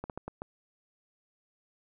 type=slowing click train; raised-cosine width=1 ms; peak=-23 dBFS; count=5; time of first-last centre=0.04-0.419 s; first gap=58 ms; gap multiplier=1.34; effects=none